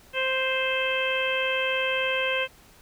harmonic tone, 523.3 Hz, C5, in tune, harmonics 1 / 2 / 3 / 4 / 5 / 6, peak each -28 / -34 / -31 / -33 / -28 / -32 dBFS, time 0.13-2.48 s, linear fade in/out 50 ms, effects pink hiss -54 dBFS RMS until 2.81 s

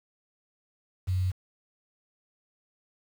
sine tone with quantisation, 92.5 Hz, F#2, in tune, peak -24 dBFS, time 1.07-1.32 s, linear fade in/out 20 ms, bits 8, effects none

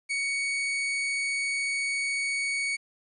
40% pulse tone, 2233 Hz, C#7, 12 cents sharp, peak -26 dBFS, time 0.09-2.77 s, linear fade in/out 20 ms, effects resampled to 24000 Hz + 10-bit

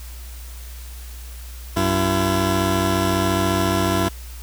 15% pulse tone pair together, 94.43 / 336.5 Hz, F#2 / E4, +36 / +36 cents, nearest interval octave + minor seventh, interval 2200 cents, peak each -14 dBFS, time 1.76-4.09 s, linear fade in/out 10 ms, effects added 60 Hz sine -33 dBFS peak until 4.42 s + white hiss -43 dBFS RMS until 4.42 s

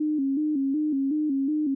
sine tone with vibrato, 287.9 Hz, D4, 34 cents flat, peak -22 dBFS, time 0-1.75 s, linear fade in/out 10 ms, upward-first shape square, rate 2.7 Hz, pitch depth 97 cents each way, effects none

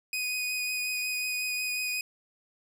sawtooth tone with vibrato, 2489 Hz, D#7, in tune, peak -26 dBFS, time 0.13-2.01 s, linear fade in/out 2 ms, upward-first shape sine, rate 5.5 Hz, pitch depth 11 cents each way, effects none

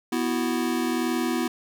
square chord, B suspended fourth, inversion none, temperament just, 246.9 / 329.3 / 370.4 Hz, B3 / E4 / F#4, 0 / -2 / +2 cents, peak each -27 / -28 / -32 dBFS, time 0.12-1.48 s, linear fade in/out 5 ms, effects none

